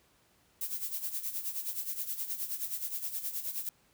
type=noise with tremolo; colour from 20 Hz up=violet; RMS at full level=-34 dBFS; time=0.61-3.69 s; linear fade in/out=2 ms; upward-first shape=sine; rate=9.5 Hz; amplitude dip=70%; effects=pink hiss -67 dBFS RMS until 3.93 s + high-pass 60 Hz 12 dB/octave